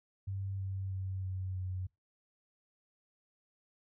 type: tone with pitch steps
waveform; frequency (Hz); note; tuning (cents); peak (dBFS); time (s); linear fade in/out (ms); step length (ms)
sine; 97.3 / 96.07 / 94.86 / 93.66 / 92.48; G2 / G2 / F#2 / F#2 / F#2; -12 / -34 / +44 / +22 / 0; -35; 0.27-1.87; 10; 320
effects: noise-tail reverb RT60 0.2 s tail -24 dB re dry